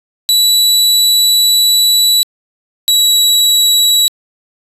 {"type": "tone pair in turn", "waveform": "sawtooth", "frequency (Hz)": [3938, 3906], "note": ["B7", "B7"], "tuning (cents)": [-6, -20], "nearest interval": "unison", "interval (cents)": 14, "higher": "first", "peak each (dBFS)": -4, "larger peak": "neither", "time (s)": [[0.29, 2.23], [2.88, 4.08]], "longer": "first", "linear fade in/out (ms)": 0, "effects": ["resampled to 32000 Hz"]}